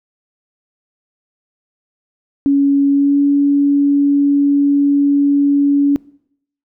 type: tone with pitch glide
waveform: sine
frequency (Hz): 279.9 to 283.6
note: C#4 to C#4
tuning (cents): +17 to +40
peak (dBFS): -9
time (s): 2.46-5.96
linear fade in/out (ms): 0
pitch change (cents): +23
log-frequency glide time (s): 2.9-3.19
effects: noise-tail reverb RT60 0.7 s tail -23 dB re dry